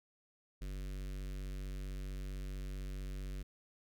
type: tone with notch filter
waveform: square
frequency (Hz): 47.77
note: G1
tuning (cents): -44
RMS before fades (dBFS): -42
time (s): 0.61-3.43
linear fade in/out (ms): 10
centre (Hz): 860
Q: 0.73
effects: none